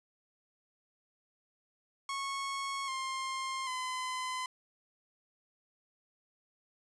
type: tone with pitch steps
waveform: sawtooth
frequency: 1099 / 1059.1 / 1020.7 Hz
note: C#6 / C6 / C6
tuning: -15 / +21 / -43 cents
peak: -31 dBFS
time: 2.09-4.46 s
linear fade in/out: 2 ms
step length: 790 ms
effects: resampled to 22050 Hz